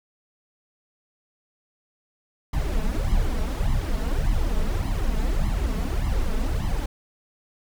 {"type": "noise with flanger", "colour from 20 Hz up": "brown", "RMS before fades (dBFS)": -23, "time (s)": [2.53, 6.86], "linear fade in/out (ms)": 5, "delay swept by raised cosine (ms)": [0.97, 4.67], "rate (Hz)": 1.7, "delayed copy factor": 0.95, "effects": []}